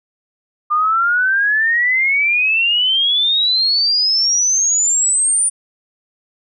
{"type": "exponential sweep", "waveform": "sine", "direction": "up", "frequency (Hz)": [1196, 9397], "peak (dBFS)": -12, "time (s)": [0.7, 5.5], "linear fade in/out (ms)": 20, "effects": []}